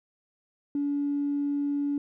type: tone with tanh clipping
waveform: triangle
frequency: 286.1 Hz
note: D4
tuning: 45 cents flat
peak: -25 dBFS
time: 0.75-1.98 s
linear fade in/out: 2 ms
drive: 4 dB
effects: none